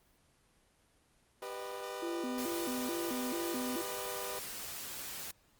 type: chord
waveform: 25% pulse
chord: G augmented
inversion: none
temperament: equal with one note detuned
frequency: 392 / 493.9 / 610.2 Hz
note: G4 / B4 / D#5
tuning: 0 / 0 / -34 cents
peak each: -41 / -39 / -42 dBFS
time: 1.42-4.39 s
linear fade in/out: 2 ms
type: tone with vibrato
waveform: sine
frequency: 293.7 Hz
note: D4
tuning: in tune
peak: -36 dBFS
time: 2.02-3.82 s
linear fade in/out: 10 ms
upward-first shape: square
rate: 2.3 Hz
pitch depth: 260 cents each way
type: noise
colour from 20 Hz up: white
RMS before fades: -43 dBFS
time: 2.38-5.31 s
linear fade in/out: 2 ms
effects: pink hiss -69 dBFS RMS until 5.59 s + Opus 24 kbps